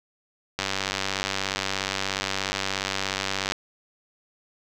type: click train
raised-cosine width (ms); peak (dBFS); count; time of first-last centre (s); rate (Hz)
0.2; -8; 285; 0.59-3.521; 96.9
effects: none